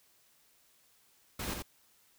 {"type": "noise with echo", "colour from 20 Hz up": "pink", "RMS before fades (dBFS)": -38, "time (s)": [1.39, 1.54], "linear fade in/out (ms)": 5, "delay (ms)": 84, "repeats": 1, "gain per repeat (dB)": -3, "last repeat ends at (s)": 1.624, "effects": ["white hiss -67 dBFS RMS until 2.18 s"]}